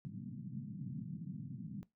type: band-pass noise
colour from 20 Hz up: pink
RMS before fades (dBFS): -45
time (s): 0.05-1.83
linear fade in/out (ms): 0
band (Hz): 120 to 240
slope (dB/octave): 48
effects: noise-tail reverb RT60 0.2 s tail -21 dB re dry